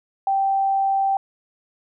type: tone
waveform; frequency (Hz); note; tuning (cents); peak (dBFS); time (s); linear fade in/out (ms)
sine; 781; G5; -7; -17; 0.27-1.17; 2
effects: none